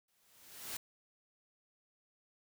white noise with exponential growth, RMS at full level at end -40 dBFS, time 0.08-0.77 s, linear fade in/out 5 ms, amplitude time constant 150 ms, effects none

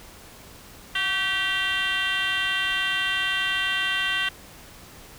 sine tone with frequency modulation, 2349 Hz, D7, in tune, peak -20 dBFS, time 0.95-4.29 s, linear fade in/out 5 ms, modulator 404 Hz, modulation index 2.6, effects tanh soft clip ceiling -20 dBFS + pink hiss -46 dBFS RMS until 5.18 s

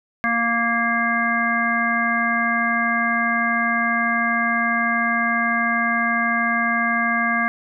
harmonic tone, 233.1 Hz, A#3, in tune, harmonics 1 / 3 / 5 / 7 / 9, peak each -25 / -26 / -24 / -22 / -24 dBFS, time 0.24-7.48 s, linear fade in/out 0 ms, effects none

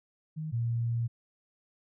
sine tone pair in turn, 156.3 / 117.09 Hz, D#3 / A#2, +8 / +8 cents, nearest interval perfect fourth, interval 500 cents, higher first, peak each -33 / -27 dBFS, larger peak second, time 0.36-0.52 / 0.52-1.08 s, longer second, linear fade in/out 20 ms, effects none

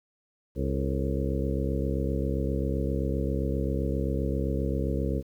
harmonic tone with a mistuned harmonic, 67.6 Hz, C#2, 43 cents flat, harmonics 1 / 2 / 3 / 4 / 5 / 6 / 7 / 8, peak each -29 / -32 / -34 / -35 / -36 / -37 / -37 / -38 dBFS, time 0.55-5.23 s, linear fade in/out 50 ms, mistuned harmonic 6, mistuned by +95 cents, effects 10-bit

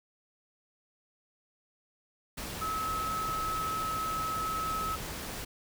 sine tone in noise, 1291 Hz, E6, 37 cents flat, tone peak -31 dBFS, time 2.61-4.96 s, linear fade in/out 10 ms, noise pink, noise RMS -39 dBFS, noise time 2.37-5.45 s, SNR +5 dB, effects none

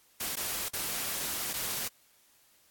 white noise with dropouts, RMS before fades -34 dBFS, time 0.2-1.88 s, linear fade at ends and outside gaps 5 ms, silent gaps 0.357-0.368 / 0.686-0.733 / 1.532-1.537 s, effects white hiss -64 dBFS RMS until 2.7 s + AAC 64 kbps

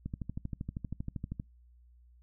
click train, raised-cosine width 5 ms, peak -24 dBFS, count 18, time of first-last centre 0.06-1.399 s, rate 12.7 Hz, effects noise-tail reverb RT60 0.2 s tail -26 dB re dry + added 60 Hz sine -57 dBFS peak until 2.22 s

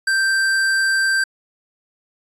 sine tone with hard clipping, 1568 Hz, G6, in tune, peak -17 dBFS, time 0.07-1.24 s, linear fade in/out 5 ms, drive 15 dB, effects resampled to 24000 Hz

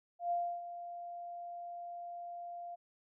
sine tone with ADSR envelope, 696 Hz, F5, 6 cents flat, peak -30 dBFS, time 0.19-2.76 s, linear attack 120 ms, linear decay 300 ms, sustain -12 dB, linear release 19 ms, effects none

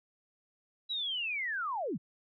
sine linear sweep, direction down, 3951 to 119 Hz, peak -32 dBFS, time 0.89-1.98 s, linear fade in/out 20 ms, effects none

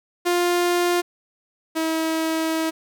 sawtooth tone pair in turn, 351.4 / 321.7 Hz, F4 / E4, +11 / -42 cents, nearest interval major second, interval 153 cents, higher first, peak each -14 / -17 dBFS, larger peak first, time 0.25-1.02 / 1.75-2.71 s, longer second, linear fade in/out 20 ms, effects none

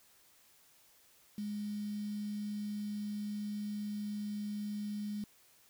sine tone with quantisation, 207.7 Hz, G#3, in tune, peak -36 dBFS, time 1.38-5.24 s, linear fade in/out 2 ms, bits 9, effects white hiss -65 dBFS RMS until 5.69 s

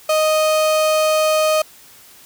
35% pulse tone, 622.3 Hz, D#5, in tune, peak -12 dBFS, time 0.09-1.62 s, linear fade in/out 5 ms, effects white hiss -45 dBFS RMS until 2.25 s

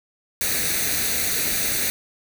white noise with comb filter, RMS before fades -23 dBFS, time 0.41-1.9 s, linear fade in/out 0 ms, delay 0.48 ms, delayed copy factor +0.65, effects none

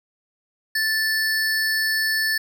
square tone pair together, 1760 / 4435 Hz, A6 / C#8, 0 / 0 cents, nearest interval octave + major third, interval 1600 cents, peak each -21 / -28 dBFS, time 0.75-2.38 s, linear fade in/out 5 ms, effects none

